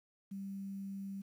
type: tone with quantisation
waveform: sine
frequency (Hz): 196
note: G3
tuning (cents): 0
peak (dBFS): -40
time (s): 0.31-1.22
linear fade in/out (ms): 10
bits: 11
effects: none